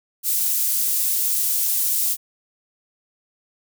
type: high-pass noise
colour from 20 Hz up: pink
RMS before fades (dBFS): -21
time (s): 0.23-2.17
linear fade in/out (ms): 50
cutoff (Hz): 11000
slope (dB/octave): 12
effects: none